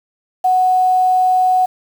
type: tone with quantisation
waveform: sine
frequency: 740 Hz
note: F#5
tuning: in tune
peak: -10 dBFS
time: 0.44-1.66 s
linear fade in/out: 10 ms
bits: 6
effects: none